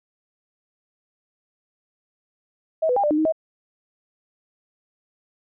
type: tone with pitch steps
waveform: sine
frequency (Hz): 640 / 498.1 / 804 / 594 / 303.2 / 313.6 / 638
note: D#5 / B4 / G5 / D5 / D#4 / D#4 / D#5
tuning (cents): +49 / +15 / +44 / +20 / -45 / +14 / +43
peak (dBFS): -17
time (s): 2.82-3.324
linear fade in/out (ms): 10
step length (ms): 72
effects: none